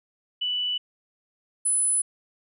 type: tone pair in turn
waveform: sine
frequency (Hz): 2969 / 10033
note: F#7 / D#9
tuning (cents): +5 / +13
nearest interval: octave + major sixth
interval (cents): 2108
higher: second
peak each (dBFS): -24 / -20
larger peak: second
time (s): 0.41-0.78 / 1.65-2.02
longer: neither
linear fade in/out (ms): 10
effects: none